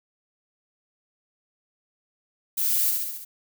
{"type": "noise with echo", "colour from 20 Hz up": "violet", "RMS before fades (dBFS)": -25, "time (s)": [2.57, 2.91], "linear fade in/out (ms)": 10, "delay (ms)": 68, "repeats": 5, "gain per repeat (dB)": -3, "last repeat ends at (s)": 3.25, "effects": []}